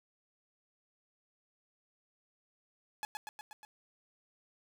sawtooth tone with echo, 849 Hz, G#5, 38 cents sharp, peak -32 dBFS, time 3.03-3.05 s, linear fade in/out 0 ms, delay 120 ms, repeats 5, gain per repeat -3 dB, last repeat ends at 3.65 s, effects none

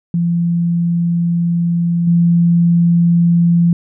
sine tone with level steps, 170.9 Hz, F3, 37 cents flat, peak -12 / -8 dBFS, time 0.14-3.73 s, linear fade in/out 2 ms, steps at 2.07 s, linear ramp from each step 5 ms, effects none

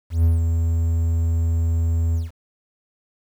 triangle tone with ADSR envelope, 82.7 Hz, E2, 6 cents sharp, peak -10 dBFS, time 0.1-2.31 s, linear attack 140 ms, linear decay 150 ms, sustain -5 dB, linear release 160 ms, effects 8-bit

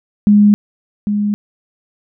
sine tone pair in turn, 206.7 / 206.7 Hz, G#3 / G#3, -8 / -8 cents, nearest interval unison, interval 0 cents, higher neither, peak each -5 / -13 dBFS, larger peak first, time 0.27-0.54 / 1.07-1.34 s, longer neither, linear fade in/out 0 ms, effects none

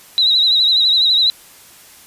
sine tone with vibrato, 3900 Hz, B7, 23 cents flat, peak -10 dBFS, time 0.18-1.3 s, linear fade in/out 0 ms, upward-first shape triangle, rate 12 Hz, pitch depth 84 cents each way, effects white hiss -43 dBFS RMS until 2.06 s + resampled to 32000 Hz

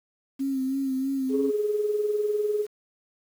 sine tone with vibrato, 267.2 Hz, C4, 36 cents sharp, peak -24 dBFS, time 0.39-1.51 s, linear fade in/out 20 ms, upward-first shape sine, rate 3.1 Hz, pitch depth 41 cents each way
sine tone with tremolo, 419.3 Hz, G#4, 17 cents sharp, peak -20 dBFS, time 1.29-2.67 s, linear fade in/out 50 ms, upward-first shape sine, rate 20 Hz, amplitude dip 55%
effects tanh soft clip ceiling -13 dBFS + 8-bit

